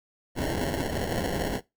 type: noise with sample-and-hold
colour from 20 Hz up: blue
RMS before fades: -29 dBFS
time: 0.35-1.61 s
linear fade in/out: 50 ms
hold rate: 1225 Hz
effects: noise-tail reverb RT60 0.2 s tail -20 dB re dry